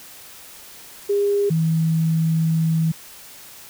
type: tone pair in turn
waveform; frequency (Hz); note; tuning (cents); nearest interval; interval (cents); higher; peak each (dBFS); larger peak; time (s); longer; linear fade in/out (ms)
sine; 405.2 / 161.74; G#4 / E3; -43 / -33; octave + major third; 1590; first; -16; neither; 1.09-1.5 / 1.5-2.92; second; 10
effects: white hiss -42 dBFS RMS until 3.69 s